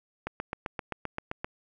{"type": "click train", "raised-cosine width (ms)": 0.5, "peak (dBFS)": -17, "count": 10, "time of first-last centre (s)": [0.27, 1.445], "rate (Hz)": 7.66, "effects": []}